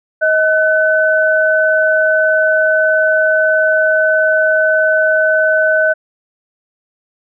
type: tone pair together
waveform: sine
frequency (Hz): 630 / 1508.4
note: D#5 / F#6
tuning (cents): +21 / +33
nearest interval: octave + minor third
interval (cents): 1512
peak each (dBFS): -12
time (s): 0.21-5.94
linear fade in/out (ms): 20
effects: none